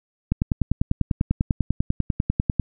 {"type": "click train", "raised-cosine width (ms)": 5, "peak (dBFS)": -7, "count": 24, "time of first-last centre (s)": [0.32, 2.597], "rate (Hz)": 10.1, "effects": []}